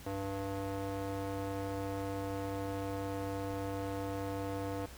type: tone with band-pass filter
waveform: square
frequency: 98.1 Hz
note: G2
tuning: 2 cents sharp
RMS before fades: -38 dBFS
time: 0.06-4.86 s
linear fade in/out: 5 ms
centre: 550 Hz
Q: 0.99
effects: added 64 Hz sine -53 dBFS peak until 4.97 s + pink hiss -53 dBFS RMS until 4.97 s